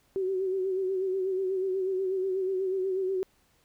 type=tone with vibrato; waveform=sine; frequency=378.5 Hz; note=F#4; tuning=39 cents sharp; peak=-26 dBFS; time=0.16-3.23 s; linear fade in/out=0 ms; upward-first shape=sine; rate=8.2 Hz; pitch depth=49 cents each way; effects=pink hiss -67 dBFS RMS until 3.64 s